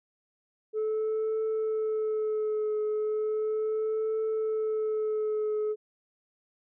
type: tone with vibrato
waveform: sine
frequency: 432.7 Hz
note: A4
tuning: 29 cents flat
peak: -24 dBFS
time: 0.73-5.76 s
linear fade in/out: 50 ms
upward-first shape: triangle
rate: 0.36 Hz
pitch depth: 28 cents each way
effects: tanh soft clip ceiling -25 dBFS